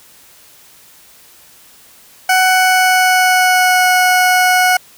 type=tone with pitch glide; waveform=20% pulse; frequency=745 to 733.5 Hz; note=F#5 to F#5; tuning=+12 to -15 cents; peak=-4 dBFS; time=2.29-4.77 s; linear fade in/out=5 ms; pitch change=-27 cents; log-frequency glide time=2.42-3.87 s; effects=white hiss -44 dBFS RMS until 4.97 s